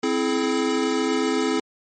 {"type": "chord", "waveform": "square", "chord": "C augmented", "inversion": "none", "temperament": "equal with one note detuned", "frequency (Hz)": [261.6, 329.6, 424.8], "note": ["C4", "E4", "G#4"], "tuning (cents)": [0, 0, 39], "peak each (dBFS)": [-25, -26, -25], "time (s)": [0.03, 1.6], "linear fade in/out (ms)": 5, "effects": ["MP3 32 kbps"]}